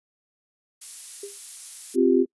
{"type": "noise", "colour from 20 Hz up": "violet", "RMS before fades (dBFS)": -34, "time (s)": [0.81, 1.96], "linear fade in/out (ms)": 10}
{"type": "tone with exponential decay", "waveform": "sine", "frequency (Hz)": 402.3, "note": "G4", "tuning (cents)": 45, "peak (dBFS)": -30, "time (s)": [1.23, 1.39], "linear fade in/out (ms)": 5, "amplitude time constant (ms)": 34}
{"type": "chord", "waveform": "sine", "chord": "C suspended fourth", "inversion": "none", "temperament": "equal", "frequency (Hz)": [261.6, 349.2, 392], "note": ["C4", "F4", "G4"], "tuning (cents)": [0, 0, 0], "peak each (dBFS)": -20, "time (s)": [1.94, 2.26], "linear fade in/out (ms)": 50}
{"effects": ["noise-tail reverb RT60 0.1 s tail -26 dB re dry", "resampled to 24000 Hz"]}